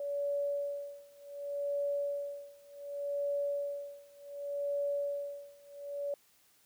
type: tone with tremolo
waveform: sine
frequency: 570 Hz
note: C#5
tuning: 48 cents sharp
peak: -30 dBFS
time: 0-6.14 s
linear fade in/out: 2 ms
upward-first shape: sine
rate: 0.67 Hz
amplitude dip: 95%
effects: white hiss -67 dBFS RMS until 6.65 s